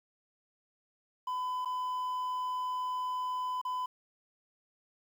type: tone with dropouts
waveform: triangle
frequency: 1006 Hz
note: B5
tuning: 32 cents sharp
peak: -30 dBFS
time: 1.27-3.86 s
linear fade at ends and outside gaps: 5 ms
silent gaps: 1.649-1.656 / 3.615-3.65 s
effects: 10-bit